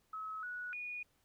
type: tone with pitch steps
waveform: sine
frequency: 1286 / 1468 / 2455 Hz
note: E6 / F#6 / D#7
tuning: -43 / -14 / -24 cents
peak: -40 dBFS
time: 0.13-1.03 s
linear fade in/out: 5 ms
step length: 300 ms
effects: pink hiss -75 dBFS RMS until 1.24 s